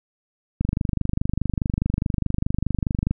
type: click train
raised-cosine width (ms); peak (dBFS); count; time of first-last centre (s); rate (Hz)
5; -9; 63; 0.61-3.11; 24.8
effects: none